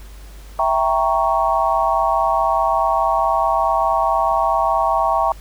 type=chord; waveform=sine; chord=E diminished seventh; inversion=none; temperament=equal; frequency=659.3 / 784 / 932.3 / 1108.7 Hz; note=E5 / G5 / Bb5 / Db6; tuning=0 / 0 / 0 / 0 cents; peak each=-20 dBFS; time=0.59-5.32 s; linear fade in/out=2 ms; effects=added 50 Hz sine -35 dBFS peak until 5.4 s + pink hiss -46 dBFS RMS until 5.4 s